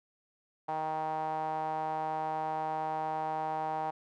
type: tone with band-pass filter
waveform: sawtooth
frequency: 156.9 Hz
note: D#3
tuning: 15 cents sharp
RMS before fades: -34 dBFS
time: 0.68-3.91 s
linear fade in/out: 10 ms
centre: 830 Hz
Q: 6.9
effects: none